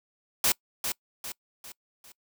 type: noise with echo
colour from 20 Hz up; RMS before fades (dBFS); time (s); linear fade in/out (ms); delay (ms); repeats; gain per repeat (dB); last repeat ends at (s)
white; -23; 0.44-0.52; 2; 400; 4; -7; 2.12
effects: noise-tail reverb RT60 0.1 s tail -24 dB re dry